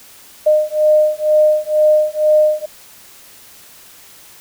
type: beating tone pair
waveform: sine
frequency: 610 / 612.1 Hz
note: D#5 / D#5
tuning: -34 / -28 cents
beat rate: 2.1 Hz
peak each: -13 dBFS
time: 0.46-2.66 s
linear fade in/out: 10 ms
effects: white hiss -42 dBFS RMS until 4.4 s